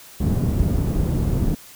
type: low-pass noise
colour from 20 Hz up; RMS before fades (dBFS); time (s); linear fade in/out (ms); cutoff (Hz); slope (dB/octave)
white; -20; 0.2-1.55; 10; 160; 12
effects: white hiss -44 dBFS RMS until 1.75 s